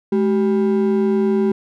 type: ring-modulated tone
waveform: triangle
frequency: 298.3 Hz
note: D4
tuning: 27 cents sharp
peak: -9 dBFS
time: 0.12-1.52 s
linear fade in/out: 5 ms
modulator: 86.2 Hz
effects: none